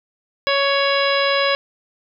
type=harmonic tone with a mistuned harmonic; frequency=557 Hz; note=C#5; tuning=8 cents sharp; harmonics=1 / 2 / 3 / 4 / 5 / 6 / 7 / 9; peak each=-19 / -22 / -24 / -25 / -26 / -27 / -27 / -29 dBFS; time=0.47-1.55 s; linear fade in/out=0 ms; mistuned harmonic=7; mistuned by=+38 cents; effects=none